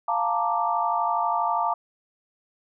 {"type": "chord", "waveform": "sine", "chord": "Bb major seventh", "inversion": "second", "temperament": "equal", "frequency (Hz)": [698.5, 880, 932.3, 1174.7], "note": ["F5", "A5", "Bb5", "D6"], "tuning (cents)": [0, 0, 0, 0], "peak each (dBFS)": -27, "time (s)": [0.08, 1.74], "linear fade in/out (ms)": 5, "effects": []}